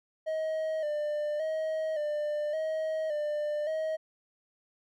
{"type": "tone with vibrato", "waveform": "triangle", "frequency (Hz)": 614, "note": "D#5", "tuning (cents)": -23, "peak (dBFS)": -27, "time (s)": [0.26, 3.97], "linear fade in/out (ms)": 20, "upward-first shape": "square", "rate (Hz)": 0.88, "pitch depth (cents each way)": 50, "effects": []}